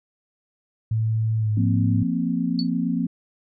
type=tone with pitch glide; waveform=sine; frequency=110.9 to 106.63 Hz; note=A2 to G#2; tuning=+14 to +46 cents; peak=-19 dBFS; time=0.91-2.03 s; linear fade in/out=5 ms; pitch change=-68 cents; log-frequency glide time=1.38-1.51 s
type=chord; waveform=sine; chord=F suspended fourth; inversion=none; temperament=equal; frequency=174.61 / 233.1 / 261.6 Hz; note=F3 / Bb3 / C4; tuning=0 / 0 / 0 cents; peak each=-25 dBFS; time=1.57-3.07 s; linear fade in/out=5 ms
type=tone with exponential decay; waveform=sine; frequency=4451 Hz; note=C#8; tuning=6 cents sharp; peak=-23 dBFS; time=2.59-2.69 s; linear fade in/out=1 ms; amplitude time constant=20 ms
effects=none